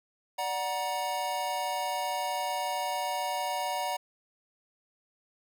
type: chord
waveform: square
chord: D augmented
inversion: none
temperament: equal with one note detuned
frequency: 587.3 / 740 / 947 Hz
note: D5 / F#5 / A#5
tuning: 0 / 0 / +27 cents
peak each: -38 / -34 / -34 dBFS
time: 0.38-3.97 s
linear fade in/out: 10 ms
effects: none